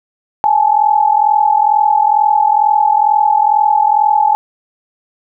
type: tone pair together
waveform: sine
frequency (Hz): 827.8 / 870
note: G#5 / A5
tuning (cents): -6 / -20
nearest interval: minor second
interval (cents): 86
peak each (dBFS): -11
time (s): 0.44-4.35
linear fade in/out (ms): 0
effects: none